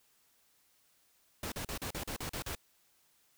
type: noise bursts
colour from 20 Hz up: pink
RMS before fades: -39 dBFS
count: 9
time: 1.43-2.551 s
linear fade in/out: 2 ms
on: 89 ms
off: 40 ms
effects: white hiss -70 dBFS RMS until 3.37 s